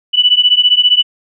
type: beating tone pair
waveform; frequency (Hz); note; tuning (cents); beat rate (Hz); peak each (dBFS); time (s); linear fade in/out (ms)
sine; 2960 / 2975; F#7 / F#7; 0 / +9; 15; -10; 0.13-1.03; 20
effects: none